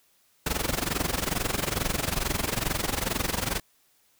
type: noise with amplitude modulation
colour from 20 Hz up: pink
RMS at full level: -25 dBFS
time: 0.46-3.6 s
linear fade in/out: 5 ms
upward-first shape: sine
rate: 22.3 Hz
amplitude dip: 85%
effects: white hiss -65 dBFS RMS until 4.19 s